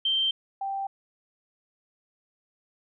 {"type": "tone pair in turn", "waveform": "sine", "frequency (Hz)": [3136, 784], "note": ["G7", "G5"], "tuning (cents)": [0, 0], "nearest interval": "2 octaves", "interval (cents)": 2400, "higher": "first", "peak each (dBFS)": [-22, -28], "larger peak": "first", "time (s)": [[0.05, 0.31], [0.61, 0.87]], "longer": "neither", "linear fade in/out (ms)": 5, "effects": []}